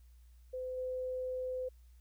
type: tone with level steps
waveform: sine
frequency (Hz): 510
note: C5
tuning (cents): -44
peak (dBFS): -37 / -35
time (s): 0.53-1.69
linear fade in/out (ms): 10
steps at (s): 0.77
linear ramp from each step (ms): 10
effects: added 60 Hz sine -56 dBFS peak until 2 s + white hiss -75 dBFS RMS until 2 s